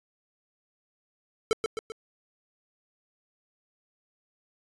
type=tone with echo; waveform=square; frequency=443 Hz; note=A4; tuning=12 cents sharp; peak=-21 dBFS; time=1.51-1.53 s; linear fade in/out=0 ms; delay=130 ms; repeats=3; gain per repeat=-5 dB; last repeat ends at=1.92 s; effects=resampled to 22050 Hz